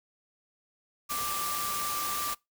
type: tone in noise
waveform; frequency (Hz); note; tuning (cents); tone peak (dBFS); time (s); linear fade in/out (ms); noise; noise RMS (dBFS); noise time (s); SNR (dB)
sine; 1177; D6; +3; -33; 1.09-2.35; 20; white; -34; 1.09-2.35; -2
effects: noise-tail reverb RT60 0.2 s tail -24 dB re dry